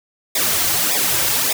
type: noise with flanger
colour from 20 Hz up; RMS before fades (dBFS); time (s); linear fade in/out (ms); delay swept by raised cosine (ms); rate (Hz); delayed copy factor
white; -18; 0.35-1.53; 5; 0.67 to 4.87; 1.7; -0.85
effects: none